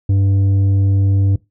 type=tone with tanh clipping; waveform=triangle; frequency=98 Hz; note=G2; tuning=in tune; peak=-12 dBFS; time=0.09-1.36 s; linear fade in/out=5 ms; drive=11 dB; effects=noise-tail reverb RT60 0.2 s tail -20 dB re dry